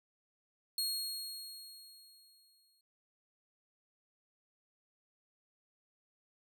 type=tone with exponential decay; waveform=sawtooth; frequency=4290 Hz; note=C8; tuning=42 cents sharp; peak=-29 dBFS; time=0.78-2.81 s; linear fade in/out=2 ms; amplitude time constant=440 ms; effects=none